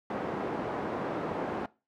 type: band-pass noise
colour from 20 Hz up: pink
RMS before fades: -34 dBFS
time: 0.1-1.66 s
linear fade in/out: 2 ms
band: 240 to 1000 Hz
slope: 12 dB/octave
effects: noise-tail reverb RT60 0.3 s tail -21 dB re dry